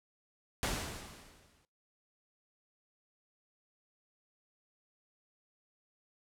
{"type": "noise with exponential decay", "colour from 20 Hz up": "pink", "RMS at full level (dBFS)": -32, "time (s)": [0.63, 1.65], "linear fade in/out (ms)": 0, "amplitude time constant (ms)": 220, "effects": ["noise-tail reverb RT60 0.4 s tail -24 dB re dry", "low-pass 11000 Hz 12 dB/octave"]}